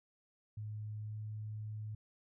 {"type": "tone with pitch glide", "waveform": "sine", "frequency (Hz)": [106.6, 107.28], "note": ["G#2", "A2"], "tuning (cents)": [46, -43], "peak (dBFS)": -40, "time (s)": [0.57, 1.95], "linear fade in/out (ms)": 5, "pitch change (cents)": 11, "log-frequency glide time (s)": [1.02, 1.15], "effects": []}